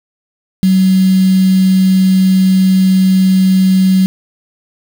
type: tone with quantisation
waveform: sine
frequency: 188.4 Hz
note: F#3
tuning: 32 cents sharp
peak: -6 dBFS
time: 0.63-4.06 s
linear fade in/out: 0 ms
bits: 4
effects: none